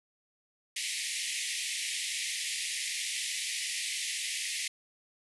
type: band-pass noise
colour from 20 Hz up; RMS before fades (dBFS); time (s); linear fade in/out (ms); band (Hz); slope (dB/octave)
pink; -35; 0.76-4.68; 5; 1900 to 11000; 96
effects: none